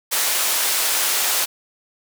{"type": "band-pass noise", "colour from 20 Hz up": "white", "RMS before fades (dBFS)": -20, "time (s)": [0.11, 1.46], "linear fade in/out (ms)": 20, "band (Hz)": [510, 16000], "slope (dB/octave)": 12, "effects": []}